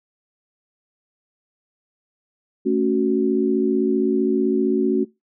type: chord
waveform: sine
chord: F# minor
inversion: first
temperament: just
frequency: 222 / 277.5 / 370 Hz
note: A3 / C#4 / F#4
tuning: +16 / +2 / 0 cents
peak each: -22 / -21 / -19 dBFS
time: 2.65-5.05 s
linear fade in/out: 20 ms
effects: noise-tail reverb RT60 0.2 s tail -21 dB re dry